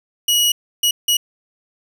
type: tone bursts at uneven times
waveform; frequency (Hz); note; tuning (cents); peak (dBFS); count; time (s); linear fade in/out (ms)
sawtooth; 2910; F#7; -29; -10; 3; 0.28-0.52 / 0.83-0.91 / 1.08-1.17; 5
effects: none